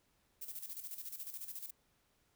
violet noise with tremolo, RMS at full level -44 dBFS, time 0.41-1.71 s, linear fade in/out 10 ms, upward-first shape square, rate 14 Hz, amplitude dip 65%, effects pink hiss -75 dBFS RMS until 2.35 s

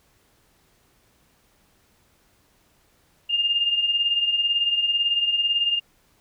sine beating tone pair, 2800 / 2818 Hz, F7 / F7, +4 / +15 cents, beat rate 18 Hz, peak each -27 / -20 dBFS, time 3.29-5.8 s, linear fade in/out 20 ms, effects pink hiss -62 dBFS RMS until 6.2 s

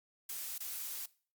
blue noise with dropouts, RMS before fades -41 dBFS, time 0.29-1.06 s, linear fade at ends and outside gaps 5 ms, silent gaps 0.581-0.603 s, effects noise-tail reverb RT60 0.4 s tail -20 dB re dry + Opus 48 kbps

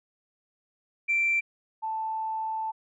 sine tone pair in turn, 2349 / 881.4 Hz, D7 / A5, 0 / +3 cents, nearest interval octave + perfect fourth, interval 1697 cents, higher first, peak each -21 / -28 dBFS, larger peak first, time 1.08-1.41 / 1.82-2.72 s, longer second, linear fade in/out 20 ms, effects tanh soft clip ceiling -17 dBFS

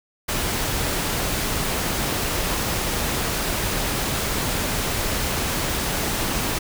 pink noise, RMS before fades -24 dBFS, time 0.28-6.59 s, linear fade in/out 10 ms, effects none

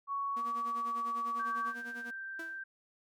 sine tone with pitch glide, 1115 to 1139.7 Hz, C#6 to C#6, +10 to +48 cents, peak -32 dBFS, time 0.07-1.74 s, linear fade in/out 50 ms, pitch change +38 cents, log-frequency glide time 0.33-0.45 s
sawtooth tone with tremolo, 239.1 Hz, A#3, 44 cents sharp, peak -40 dBFS, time 0.36-2.11 s, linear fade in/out 10 ms, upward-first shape sine, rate 10 Hz, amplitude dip 80%
sine tone, 1568 Hz, G6, in tune, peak -39 dBFS, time 1.39-2.64 s, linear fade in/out 10 ms
sawtooth tone with exponential decay, 330.3 Hz, E4, 4 cents sharp, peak -38 dBFS, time 2.39-2.63 s, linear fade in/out 5 ms, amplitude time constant 51 ms
effects MP3 96 kbps

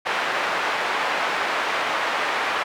pink band-pass noise, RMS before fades -24 dBFS, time 0.05-2.64 s, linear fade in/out 20 ms, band 770 to 2200 Hz, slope 12 dB/octave, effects none

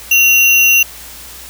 sine tone with sample-and-hold, 2757 Hz, F7, 23 cents flat, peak -6 dBFS, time 0.11-0.83 s, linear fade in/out 5 ms, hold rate 8820 Hz, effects added 60 Hz sine -41 dBFS peak until 1.49 s + white hiss -33 dBFS RMS until 1.49 s

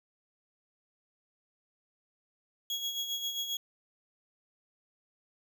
35% pulse tone with tremolo, 3322 Hz, G#7, in tune, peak -29 dBFS, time 2.7-3.57 s, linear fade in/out 2 ms, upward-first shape sine, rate 7.5 Hz, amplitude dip 55%, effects none

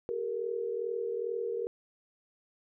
sine tone cluster, 386.7 / 426.6 / 469 Hz, G4 / G#4 / A#4, -24 / +46 / +11 cents, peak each -37 / -39 / -33 dBFS, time 0.09-1.67 s, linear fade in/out 0 ms, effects none

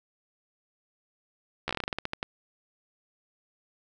slowing click train, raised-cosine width 0.3 ms, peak -14 dBFS, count 14, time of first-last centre 1.68-2.229 s, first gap 13 ms, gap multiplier 1.18, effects none

